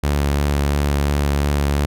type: tone with vibrato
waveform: sawtooth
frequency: 71.7 Hz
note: D2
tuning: 41 cents flat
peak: -12 dBFS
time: 0.03-1.86 s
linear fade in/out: 10 ms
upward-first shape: sine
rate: 2.9 Hz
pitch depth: 16 cents each way
effects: none